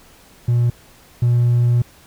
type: tone pair in turn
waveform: triangle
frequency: 120 / 120.52 Hz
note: B2 / B2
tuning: -49 / -42 cents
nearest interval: unison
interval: 7 cents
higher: second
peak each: -10 / -9 dBFS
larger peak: second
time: 0.48-0.7 / 1.22-1.82 s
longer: second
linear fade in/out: 5 ms
effects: tanh soft clip ceiling -7 dBFS + pink hiss -48 dBFS RMS until 2.06 s